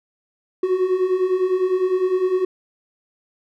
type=beating tone pair; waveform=triangle; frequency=362.6 / 372.5 Hz; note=F#4 / F#4; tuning=-35 / +12 cents; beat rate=9.9 Hz; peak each=-21 / -16 dBFS; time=0.63-2.45 s; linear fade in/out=5 ms; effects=none